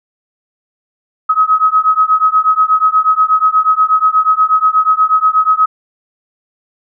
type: beating tone pair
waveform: sine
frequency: 1269 / 1277.3 Hz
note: D#6 / D#6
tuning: +34 / +45 cents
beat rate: 8.3 Hz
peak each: -11 dBFS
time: 1.29-5.66 s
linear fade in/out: 10 ms
effects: none